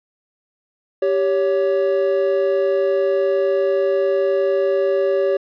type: tone pair together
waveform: triangle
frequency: 392 / 560.6 Hz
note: G4 / C#5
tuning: 0 / +19 cents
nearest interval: tritone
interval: 619 cents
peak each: -16 dBFS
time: 1.02-5.37 s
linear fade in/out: 5 ms
effects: resampled to 11025 Hz